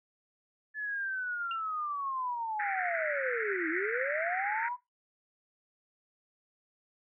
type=linear two-way sweep; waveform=sine; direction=down then up; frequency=1733 to 311.1 to 1005 Hz; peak=-32 dBFS; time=0.74-4.77 s; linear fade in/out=50 ms; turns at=3.69 s
type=tone with exponential decay; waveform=sine; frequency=2794 Hz; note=F7; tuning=in tune; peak=-33 dBFS; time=1.51-1.6 s; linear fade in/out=2 ms; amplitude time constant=19 ms
type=band-pass noise; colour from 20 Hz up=pink; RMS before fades=-35 dBFS; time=2.59-4.69 s; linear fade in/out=10 ms; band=1400 to 2200 Hz; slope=96 dB/octave
effects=noise-tail reverb RT60 0.2 s tail -18 dB re dry